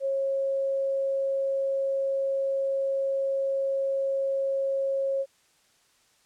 sine tone, 544 Hz, C#5, 33 cents flat, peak -24 dBFS, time 0-5.26 s, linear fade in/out 50 ms, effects white hiss -64 dBFS RMS until 6.25 s + low-pass 9000 Hz 12 dB/octave

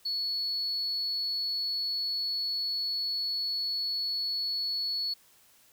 triangle tone, 4400 Hz, C#8, 14 cents flat, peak -26 dBFS, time 0.05-5.14 s, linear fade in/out 10 ms, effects tanh soft clip ceiling -26 dBFS + white hiss -61 dBFS RMS until 5.72 s

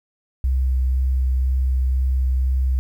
sine tone with vibrato, 64.6 Hz, C2, 21 cents flat, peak -16 dBFS, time 0.44-2.79 s, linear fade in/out 0 ms, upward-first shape sine, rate 2 Hz, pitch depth 12 cents each way, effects 9-bit

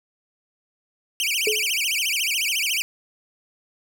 sawtooth tone with vibrato, 2667 Hz, E7, 20 cents sharp, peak -18 dBFS, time 1.2-2.82 s, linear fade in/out 0 ms, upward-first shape sine, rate 14 Hz, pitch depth 300 cents each way
sine tone with exponential decay, 427.6 Hz, A4, 49 cents flat, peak -17 dBFS, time 1.47-1.7 s, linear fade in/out 2 ms, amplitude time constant 50 ms
effects none

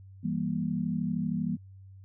sine chord, E diminished, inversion none, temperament just, 164.81 / 197.78 / 237.3 Hz, E3 / G3 / Bb3, 0 / +16 / +31 cents, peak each -32 dBFS, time 0.23-1.57 s, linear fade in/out 20 ms, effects added 96 Hz sine -47 dBFS peak until 2.04 s

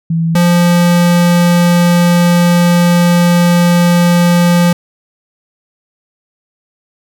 sine / square tone pair in turn, 164.81 / 174.12 Hz, E3 / F3, 0 / -5 cents, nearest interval minor second, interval 95 cents, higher second, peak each -10 / -7 dBFS, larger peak second, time 0.1-0.35 / 0.35-4.73 s, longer second, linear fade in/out 5 ms, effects none

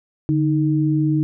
sine tone pair together, 146.83 / 311.5 Hz, D3 / D#4, 0 / +2 cents, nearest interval octave + minor second, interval 1302 cents, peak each -18 dBFS, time 0.29-1.23 s, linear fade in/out 0 ms, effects none

